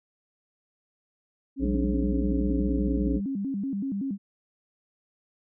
sine tone with vibrato, 232.5 Hz, A#3, 4 cents flat, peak -27 dBFS, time 1.56-4.18 s, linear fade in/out 50 ms, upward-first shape square, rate 5.3 Hz, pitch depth 270 cents each way
harmonic tone, 59.5 Hz, A#1, 36 cents sharp, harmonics 1 / 3 / 5 / 7 / 9, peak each -27 / -33 / -29 / -35 / -40 dBFS, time 1.59-3.21 s, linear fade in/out 50 ms
effects none

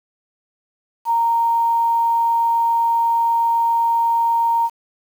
sine tone with quantisation, 927 Hz, A#5, 10 cents flat, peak -14 dBFS, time 1.05-4.7 s, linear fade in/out 50 ms, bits 7, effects none

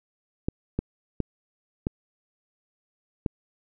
clicks, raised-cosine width 3 ms, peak -12 dBFS, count 5, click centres 0.485 / 0.79 / 1.203 / 1.869 / 3.262 s, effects none

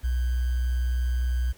sine tone with sample-and-hold, 61.74 Hz, B1, in tune, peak -22 dBFS, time 0.03-1.53 s, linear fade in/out 20 ms, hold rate 1575 Hz, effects pink hiss -55 dBFS RMS until 1.57 s

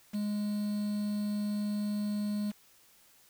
triangle tone with quantisation, 207.7 Hz, G#3, in tune, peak -28 dBFS, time 0.13-2.52 s, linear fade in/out 20 ms, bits 8, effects white hiss -62 dBFS RMS until 3.29 s

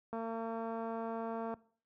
click train, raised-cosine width 1 ms, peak -27 dBFS, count 321, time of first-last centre 0.13-1.54 s, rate 227 Hz, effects noise-tail reverb RT60 0.5 s tail -21 dB re dry + high-pass 80 Hz 12 dB/octave

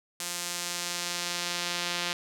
sawtooth tone with band-pass filter sweep, 175 Hz, F3, 4 cents sharp, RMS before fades -33 dBFS, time 0.2-2.13 s, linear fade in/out 2 ms, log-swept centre 8000 to 3800 Hz, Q 0.96, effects none

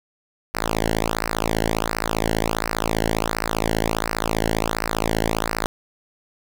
sawtooth tone with flanger, 55 Hz, A1, in tune, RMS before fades -23 dBFS, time 0.54-5.66 s, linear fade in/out 0 ms, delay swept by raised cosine 0.29 to 0.83 ms, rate 1.4 Hz, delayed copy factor -0.95, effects none

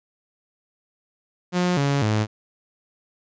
sawtooth tone with pitch steps, 179 / 140.8 / 107.4 Hz, F3 / C#3 / A2, +43 / +27 / -41 cents, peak -15 dBFS, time 1.52-2.27 s, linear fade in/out 50 ms, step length 250 ms, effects resampled to 16000 Hz

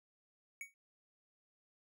square tone with exponential decay, 2240 Hz, C#7, 18 cents sharp, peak -40 dBFS, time 0.61-0.74 s, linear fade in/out 1 ms, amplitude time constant 27 ms, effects none

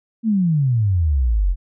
sine exponential sweep, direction down, 233.1 to 41.4 Hz, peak -14 dBFS, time 0.23-1.56 s, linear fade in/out 50 ms, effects none

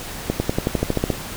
accelerating click train, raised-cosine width 2 ms, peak -5 dBFS, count 11, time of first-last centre 0.3-1.103 s, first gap 100 ms, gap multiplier 0.95, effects pink hiss -32 dBFS RMS until 1.36 s

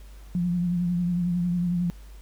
sine tone with vibrato, 175.7 Hz, F3, 11 cents sharp, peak -22 dBFS, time 0.35-1.9 s, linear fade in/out 0 ms, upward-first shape triangle, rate 11 Hz, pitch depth 49 cents each way, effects added 50 Hz sine -42 dBFS peak until 2.21 s + pink hiss -56 dBFS RMS until 2.21 s

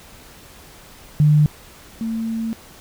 sine tone pair in turn, 150.1 / 225.4 Hz, D3 / A3, +38 / +42 cents, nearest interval perfect fifth, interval 704 cents, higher second, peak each -10 / -21 dBFS, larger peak first, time 1.2-1.46 / 2.01-2.53 s, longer second, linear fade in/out 0 ms, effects pink hiss -44 dBFS RMS until 2.8 s

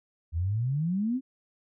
sine exponential sweep, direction up, 77.78 to 272 Hz, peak -25 dBFS, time 0.32-1.21 s, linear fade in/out 50 ms, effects none

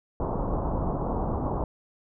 pink low-pass noise, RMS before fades -28 dBFS, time 0.2-1.64 s, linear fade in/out 2 ms, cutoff 1100 Hz, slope 48 dB/octave, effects none

